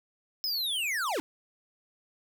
square linear sweep, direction down, 5220 to 261.4 Hz, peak -29 dBFS, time 0.44-1.2 s, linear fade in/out 0 ms, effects 10-bit

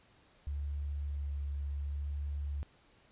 sine tone with vibrato, 71.5 Hz, D2, 46 cents flat, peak -34 dBFS, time 0.47-2.63 s, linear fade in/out 0 ms, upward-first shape sine, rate 0.71 Hz, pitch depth 14 cents each way, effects pink hiss -65 dBFS RMS until 3.11 s + resampled to 8000 Hz

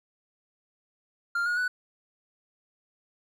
triangle tone with pitch steps, 1396.9 / 1440.3 / 1485.1 Hz, F6 / F#6 / F#6, 0 / -47 / +6 cents, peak -23 dBFS, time 1.35-1.68 s, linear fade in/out 5 ms, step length 110 ms, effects none

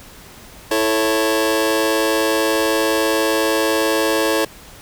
sawtooth chord, A major, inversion second, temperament just, 330 / 440 / 550 Hz, E4 / A4 / C#5, +2 / 0 / -14 cents, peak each -16 dBFS, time 0.71-4.45 s, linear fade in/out 5 ms, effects pink hiss -41 dBFS RMS until 4.81 s

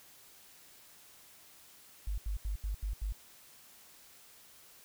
sine tone bursts, 50.2 Hz, G1, 42 cents sharp, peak -32 dBFS, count 6, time 2.07-3.125 s, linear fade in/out 5 ms, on 110 ms, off 79 ms, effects white hiss -58 dBFS RMS until 4.84 s

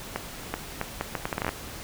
accelerating click train, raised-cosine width 0.5 ms, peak -12 dBFS, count 13, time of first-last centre 0.16-1.491 s, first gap 380 ms, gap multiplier 0.72, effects pink hiss -40 dBFS RMS until 1.83 s

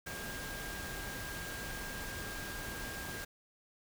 sine tone in noise, 1610 Hz, G6, 46 cents sharp, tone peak -45 dBFS, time 0.06-3.25 s, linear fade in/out 10 ms, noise pink, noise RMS -43 dBFS, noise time 0.06-3.25 s, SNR -5 dB, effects none

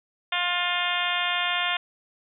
harmonic tone, 353.6 Hz, F4, 22 cents sharp, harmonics 2 / 3 / 4 / 5 / 6 / 7 / 8 / 9 / 10, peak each -32 / -32 / -32 / -32 / -32 / -32 / -32 / -32 / -32 dBFS, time 0.32-1.77 s, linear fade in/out 5 ms, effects none

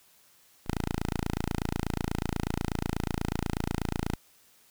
5% pulse tone, 28.2 Hz, A0, 44 cents sharp, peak -18 dBFS, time 0.66-4.16 s, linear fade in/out 10 ms, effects white hiss -61 dBFS RMS until 4.7 s

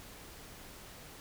silence, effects pink hiss -51 dBFS RMS until 1.2 s

